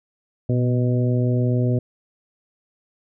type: harmonic tone with a mistuned harmonic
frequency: 124.2 Hz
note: B2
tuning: 10 cents sharp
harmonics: 1 / 2 / 3 / 4 / 5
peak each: -18 / -24 / -28 / -30 / -32 dBFS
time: 0.49-1.79 s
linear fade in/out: 5 ms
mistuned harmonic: 1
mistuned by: -40 cents
effects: none